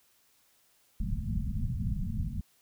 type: low-pass noise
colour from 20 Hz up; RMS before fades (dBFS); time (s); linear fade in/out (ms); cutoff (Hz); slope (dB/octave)
pink; -32; 1-2.41; 2; 230; 96
effects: white hiss -67 dBFS RMS until 2.61 s